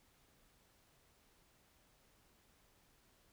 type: silence
effects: pink hiss -71 dBFS RMS until 3.32 s